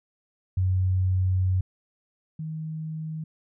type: tone pair in turn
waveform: sine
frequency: 92.9 / 157.64 Hz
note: F#2 / D#3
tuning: +7 / +23 cents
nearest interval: major sixth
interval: 916 cents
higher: second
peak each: -20 / -30 dBFS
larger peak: first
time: 0.57-1.61 / 2.39-3.24 s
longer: first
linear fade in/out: 5 ms
effects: none